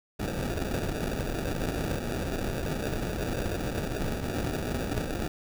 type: noise with sample-and-hold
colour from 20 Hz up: pink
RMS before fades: -31 dBFS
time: 0.19-5.28 s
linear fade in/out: 5 ms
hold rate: 1050 Hz
effects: none